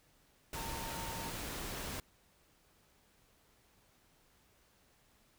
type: tone in noise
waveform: sine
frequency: 911 Hz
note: A#5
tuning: 40 cents flat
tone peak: -45 dBFS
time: 0.56-1.3 s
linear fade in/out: 2 ms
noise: pink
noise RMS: -42 dBFS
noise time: 0.53-2 s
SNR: -6 dB
effects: pink hiss -69 dBFS RMS until 5.38 s